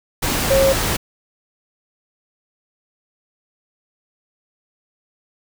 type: tone in noise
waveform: sine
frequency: 541 Hz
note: C#5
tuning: 42 cents flat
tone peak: -12 dBFS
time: 0.5-0.73 s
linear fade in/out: 10 ms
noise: pink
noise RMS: -20 dBFS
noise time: 0.22-0.97 s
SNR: +5 dB
effects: none